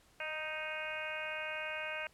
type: harmonic tone with a mistuned harmonic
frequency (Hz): 311.6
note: D#4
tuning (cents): +3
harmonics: 2 / 3 / 4 / 5 / 6 / 7 / 8 / 9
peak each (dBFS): -44 / -49 / -50 / -43 / -51 / -45 / -43 / -48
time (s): 0.2-2.07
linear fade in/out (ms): 2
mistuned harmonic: 2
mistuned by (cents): -17
effects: pink hiss -66 dBFS RMS until 2.13 s + low-pass 12000 Hz 12 dB/octave